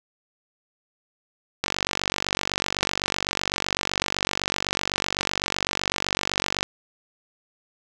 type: click train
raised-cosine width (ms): 0.2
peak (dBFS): -5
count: 240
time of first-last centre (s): 1.64-6.63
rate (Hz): 47.9
effects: none